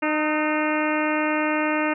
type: harmonic tone with a mistuned harmonic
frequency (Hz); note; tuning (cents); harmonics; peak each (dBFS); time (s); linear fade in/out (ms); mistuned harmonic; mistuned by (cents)
304.8; D#4; -36; 1 / 2 / 3 / 4 / 5 / 6 / 7 / 8 / 9; -24 / -27 / -29 / -30 / -31 / -32 / -32 / -33 / -34; 0.02-1.94; 10; 4; +43
effects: none